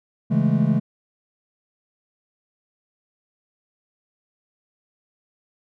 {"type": "chord", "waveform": "triangle", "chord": "A major seventh", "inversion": "first", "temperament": "equal", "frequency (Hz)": [138.59, 164.81, 207.7, 220], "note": ["C#3", "E3", "G#3", "A3"], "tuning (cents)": [0, 0, 0, 0], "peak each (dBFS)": -20, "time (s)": [0.3, 0.8], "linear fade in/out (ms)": 20, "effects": []}